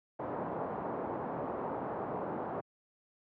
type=low-pass noise; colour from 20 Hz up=white; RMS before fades=-37 dBFS; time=0.19-2.61 s; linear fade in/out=10 ms; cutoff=950 Hz; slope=24 dB/octave; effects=high-pass 150 Hz 12 dB/octave